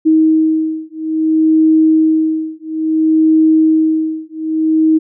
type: beating tone pair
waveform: sine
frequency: 316.1 / 316.69 Hz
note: D#4 / D#4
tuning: +27 / +31 cents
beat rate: 0.59 Hz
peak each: -12 dBFS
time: 0.05-4.99 s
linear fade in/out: 20 ms
effects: none